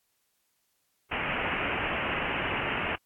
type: low-pass noise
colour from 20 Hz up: white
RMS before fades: -31 dBFS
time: 1.11-2.96 s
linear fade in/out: 10 ms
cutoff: 2900 Hz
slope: 96 dB/octave
effects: white hiss -74 dBFS RMS until 3.05 s + AAC 64 kbps